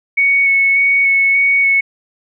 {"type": "tone with vibrato", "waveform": "sine", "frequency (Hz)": 2217, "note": "C#7", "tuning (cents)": 0, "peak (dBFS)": -9, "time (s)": [0.17, 1.81], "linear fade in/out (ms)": 10, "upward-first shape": "square", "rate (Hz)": 1.7, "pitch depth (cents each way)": 10, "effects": []}